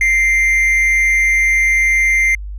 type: tone with amplitude modulation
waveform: triangle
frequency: 2093 Hz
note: C7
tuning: in tune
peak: -7 dBFS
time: 0.01-2.35 s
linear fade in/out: 2 ms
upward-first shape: sine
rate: 242 Hz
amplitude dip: 40%
effects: added 50 Hz sine -24 dBFS peak until 2.58 s